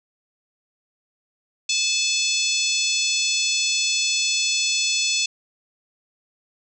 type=harmonic tone; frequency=866 Hz; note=A5; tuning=28 cents flat; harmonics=3 / 4 / 5 / 6 / 7 / 8 / 9; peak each=-25 / -26 / -27 / -28 / -28 / -29 / -30 dBFS; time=1.69-5.26 s; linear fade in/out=5 ms; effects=none